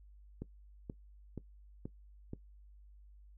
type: click train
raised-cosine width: 3 ms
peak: -28 dBFS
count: 5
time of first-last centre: 0.42-2.334 s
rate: 2.09 Hz
effects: noise-tail reverb RT60 0.1 s tail -18 dB re dry + added 50 Hz sine -55 dBFS peak until 3.37 s